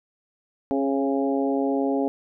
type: harmonic tone with a mistuned harmonic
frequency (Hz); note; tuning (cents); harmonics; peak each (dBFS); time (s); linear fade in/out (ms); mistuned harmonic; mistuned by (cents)
137.1; C#3; -19; 2 / 3 / 4 / 5 / 6; -23 / -27 / -29 / -31 / -33; 0.71-2.08; 0; 3; +19
effects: none